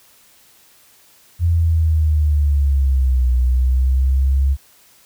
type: linear two-way sweep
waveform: sine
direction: down then up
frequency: 85.9 to 61.74 to 68.7 Hz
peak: -12 dBFS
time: 1.39-4.57 s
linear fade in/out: 50 ms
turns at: 3.31 s
effects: white hiss -51 dBFS RMS until 5.05 s